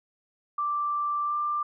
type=tone with pitch glide; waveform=sine; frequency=1174.7 to 1186.3 Hz; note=D6 to D6; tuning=0 to +17 cents; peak=-25 dBFS; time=0.58-1.63 s; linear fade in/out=5 ms; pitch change=+17 cents; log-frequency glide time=1.25-1.35 s; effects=none